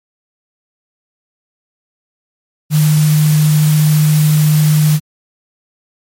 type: tone in noise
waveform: sine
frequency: 152.4 Hz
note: D#3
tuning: 36 cents flat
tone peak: -7 dBFS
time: 2.7-5 s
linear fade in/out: 50 ms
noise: white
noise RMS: -23 dBFS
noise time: 2.7-5 s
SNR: +13 dB
effects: MP3 64 kbps